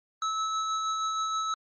square tone with tremolo, 1300 Hz, E6, 24 cents flat, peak -27 dBFS, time 0.22-1.54 s, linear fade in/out 2 ms, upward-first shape sine, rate 6.3 Hz, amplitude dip 25%, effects MP3 32 kbps

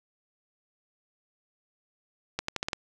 accelerating click train, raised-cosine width 0.2 ms, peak -12 dBFS, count 6, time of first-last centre 2.39-2.732 s, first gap 94 ms, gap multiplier 0.84, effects none

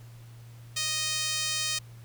5% pulse tone with high-pass filter, 622.3 Hz, D#5, in tune, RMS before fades -30 dBFS, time 0.76-1.79 s, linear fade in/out 10 ms, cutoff 1700 Hz, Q 0.51, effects added 117 Hz sine -45 dBFS peak until 2.04 s + pink hiss -58 dBFS RMS until 2.04 s

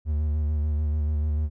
triangle tone with vibrato, 75.5 Hz, D2, 48 cents sharp, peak -20 dBFS, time 0.05-1.5 s, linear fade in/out 50 ms, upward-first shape square, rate 6.8 Hz, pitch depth 30 cents each way, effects none

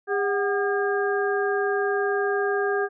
harmonic tone with a mistuned harmonic, 404.2 Hz, G#4, 47 cents flat, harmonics 1 / 2 / 3 / 4, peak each -23 / -29 / -33 / -28 dBFS, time 0.07-2.89 s, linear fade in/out 50 ms, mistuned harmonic 2, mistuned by -130 cents, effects none

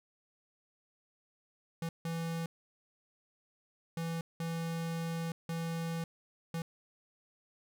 square tone bursts at uneven times, 165.7 Hz, E3, 9 cents sharp, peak -35 dBFS, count 6, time 1.82-1.89 / 2.05-2.46 / 3.97-4.21 / 4.4-5.32 / 5.49-6.04 / 6.54-6.62 s, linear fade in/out 2 ms, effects none

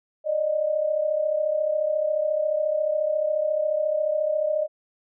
sine tone pair together, 583 / 617.2 Hz, D5 / D#5, -13 / -14 cents, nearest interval minor second, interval 99 cents, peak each -27 / -22 dBFS, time 0.24-4.68 s, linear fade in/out 50 ms, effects none

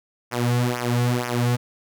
sawtooth tone with flanger, 121.7 Hz, B2, 25 cents flat, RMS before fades -22 dBFS, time 0.31-1.57 s, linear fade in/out 20 ms, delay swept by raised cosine 0.24 to 3.24 ms, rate 2.1 Hz, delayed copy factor -0.9, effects none

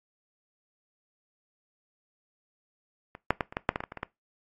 clicks, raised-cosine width 0.5 ms, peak -26 / -6 / -11 / -25 / -13 / -6 / -13 / -19 / -22 / -24 / -23 / -17 dBFS, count 12, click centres 3.151 / 3.306 / 3.408 / 3.525 / 3.569 / 3.691 / 3.759 / 3.805 / 3.838 / 3.921 / 3.973 / 4.031 s, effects noise-tail reverb RT60 0.2 s tail -21 dB re dry + AAC 32 kbps

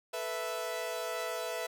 sawtooth chord, A suspended second, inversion none, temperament equal, 440 / 493.9 / 659.3 Hz, A4 / B4 / E5, 0 / 0 / 0 cents, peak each -39 / -35 / -33 dBFS, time 0.13-1.67 s, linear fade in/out 10 ms, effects none

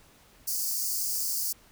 white high-pass noise, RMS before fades -30 dBFS, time 0.47-1.53 s, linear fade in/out 10 ms, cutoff 4500 Hz, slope 96 dB/octave, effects pink hiss -58 dBFS RMS until 1.71 s

